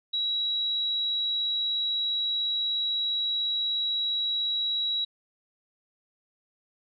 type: tone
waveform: sine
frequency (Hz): 3881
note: B7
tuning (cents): -31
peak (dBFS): -25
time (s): 0.13-5.05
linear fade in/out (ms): 10
effects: none